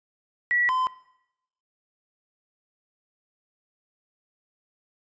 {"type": "tone pair in turn", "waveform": ["sine", "triangle"], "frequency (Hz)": [1940, 1025.6], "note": ["B6", "C6"], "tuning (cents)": [-31, -35], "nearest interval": "major seventh", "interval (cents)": 1104, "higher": "first", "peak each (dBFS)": -20, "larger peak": "neither", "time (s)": [[0.51, 0.69], [0.69, 0.87]], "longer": "neither", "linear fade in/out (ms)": 0, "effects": ["noise-tail reverb RT60 0.8 s tail -19 dB re dry", "resampled to 16000 Hz"]}